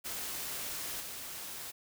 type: noise with level steps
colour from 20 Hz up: white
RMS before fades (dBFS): -39 / -43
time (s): 0.04-1.72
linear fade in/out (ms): 20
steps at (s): 1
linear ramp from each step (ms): 5
effects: none